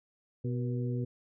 harmonic tone with a mistuned harmonic, 123.9 Hz, B2, 6 cents sharp, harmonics 1 / 2 / 3 / 4, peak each -31 / -37 / -41 / -43 dBFS, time 0.44-1.05 s, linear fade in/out 10 ms, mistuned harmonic 4, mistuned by -55 cents, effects none

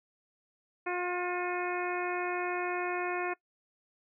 harmonic tone with a mistuned harmonic, 356.7 Hz, F4, 37 cents sharp, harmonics 1 / 2 / 3 / 4 / 5 / 6 / 7, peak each -34 / -37 / -39 / -40 / -41 / -42 / -42 dBFS, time 0.86-3.34 s, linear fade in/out 10 ms, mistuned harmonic 6, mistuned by +21 cents, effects noise-tail reverb RT60 0.1 s tail -22 dB re dry

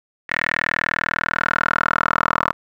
10% pulse tone with band-pass filter sweep, 40.19 Hz, E1, 43 cents flat, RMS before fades -21 dBFS, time 0.29-2.53 s, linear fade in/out 10 ms, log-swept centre 1900 to 1200 Hz, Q 5.4, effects none

